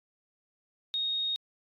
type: tone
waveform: sine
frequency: 3729 Hz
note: A#7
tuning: in tune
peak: -28 dBFS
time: 0.94-1.36 s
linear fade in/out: 0 ms
effects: AAC 48 kbps